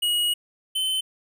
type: tone pair in turn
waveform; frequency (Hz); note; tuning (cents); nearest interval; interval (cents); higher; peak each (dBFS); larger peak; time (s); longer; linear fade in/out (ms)
square; 2900 / 3062; F#7 / G7; -35 / -41; minor second; 94; second; -21 / -23; first; 0.02-0.34 / 0.75-1.01; first; 10
effects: none